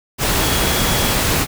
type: tone in noise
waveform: sine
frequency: 3334 Hz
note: G#7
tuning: 6 cents sharp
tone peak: -27 dBFS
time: 0.37-1.15 s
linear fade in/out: 50 ms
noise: pink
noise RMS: -17 dBFS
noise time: 0.18-1.47 s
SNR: -13 dB
effects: none